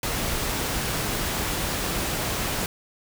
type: noise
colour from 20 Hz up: pink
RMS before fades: -27 dBFS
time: 0.03-2.66 s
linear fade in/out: 2 ms
effects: none